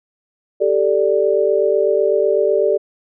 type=chord; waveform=sine; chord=G suspended second; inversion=none; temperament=equal; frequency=392 / 440 / 587.3 Hz; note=G4 / A4 / D5; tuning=0 / 0 / 0 cents; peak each=-17 dBFS; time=0.6-2.78 s; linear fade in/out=20 ms; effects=none